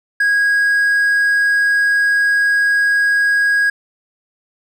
triangle tone with hard clipping, 1646 Hz, G#6, 16 cents flat, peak -12 dBFS, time 0.2-3.7 s, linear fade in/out 5 ms, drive 5 dB, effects none

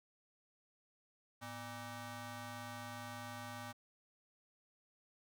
15% pulse ring-modulated tone, 353 Hz, F4, 19 cents sharp, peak -36 dBFS, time 1.41-3.73 s, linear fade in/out 20 ms, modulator 461 Hz, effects none

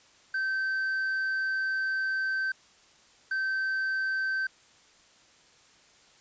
triangle tone bursts at uneven times, 1549 Hz, G6, 21 cents flat, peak -25 dBFS, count 2, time 0.34-2.52 / 3.31-4.47 s, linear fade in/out 5 ms, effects white hiss -59 dBFS RMS until 6.2 s + resampled to 16000 Hz

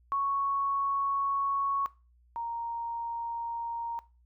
sine tone pair in turn, 1108.7 / 931.7 Hz, C#6 / A#5, 0 / -1 cents, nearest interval minor third, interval 301 cents, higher first, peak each -26 / -32 dBFS, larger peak first, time 0.12-1.86 / 2.36-3.99 s, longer first, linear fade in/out 0 ms, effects noise-tail reverb RT60 0.3 s tail -19 dB re dry + added 60 Hz sine -60 dBFS peak until 4.25 s

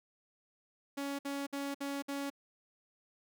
sawtooth tone bursts, 280 Hz, C#4, 18 cents sharp, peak -32 dBFS, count 5, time 0.97-2.302 s, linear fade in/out 10 ms, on 220 ms, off 58 ms, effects none

